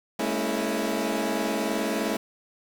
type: chord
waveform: 20% pulse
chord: A# half-diminished seventh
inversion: third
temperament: equal with one note detuned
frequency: 207.7 / 227.4 / 277.2 / 329.6 Hz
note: G#3 / A#3 / C#4 / E4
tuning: 0 / -43 / 0 / 0 cents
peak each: -26 dBFS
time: 0.19-2.17 s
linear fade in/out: 5 ms
effects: 7-bit